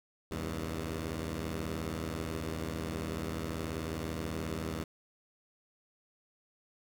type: tone cluster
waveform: 10% pulse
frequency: 65.7 / 80.4 / 98.9 Hz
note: C2 / E2 / G2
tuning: +8 / -43 / +16 cents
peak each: -37 / -28 / -34 dBFS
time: 0.31-4.84 s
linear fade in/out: 5 ms
effects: none